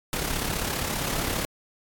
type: noise with amplitude modulation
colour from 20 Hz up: pink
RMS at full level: -26 dBFS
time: 0.13-1.45 s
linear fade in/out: 0 ms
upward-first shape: sine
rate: 35.1 Hz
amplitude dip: 50%
effects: AAC 64 kbps